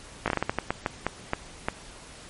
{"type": "slowing click train", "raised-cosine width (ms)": 0.5, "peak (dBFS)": -9, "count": 13, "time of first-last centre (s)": [0.26, 1.685], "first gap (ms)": 18, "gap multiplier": 1.31, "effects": ["pink hiss -46 dBFS RMS until 2.29 s", "MP3 48 kbps"]}